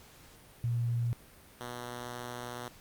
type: tone pair in turn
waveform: sine / 5% pulse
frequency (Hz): 118.6 / 121.79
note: A#2 / B2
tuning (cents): +30 / -24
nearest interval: unison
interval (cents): 46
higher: second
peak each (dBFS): -28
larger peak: neither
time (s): 0.64-1.13 / 1.61-2.68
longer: second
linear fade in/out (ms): 0
effects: pink hiss -56 dBFS RMS until 2.8 s + Opus 48 kbps